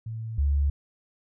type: tone pair in turn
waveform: sine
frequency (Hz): 112.1 / 71.05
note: A2 / C#2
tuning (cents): +33 / +43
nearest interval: minor sixth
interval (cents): 790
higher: first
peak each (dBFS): -31 / -20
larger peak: second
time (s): 0.06-0.38 / 0.38-0.7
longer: neither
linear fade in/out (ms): 5
effects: none